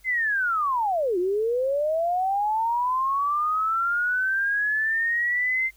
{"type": "linear two-way sweep", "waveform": "sine", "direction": "down then up", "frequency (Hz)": [2093, 345.8, 2093], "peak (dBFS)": -21, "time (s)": [0.04, 5.71], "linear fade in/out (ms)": 50, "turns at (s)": 1.18, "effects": ["added 50 Hz sine -56 dBFS peak until 5.76 s", "white hiss -60 dBFS RMS until 5.76 s"]}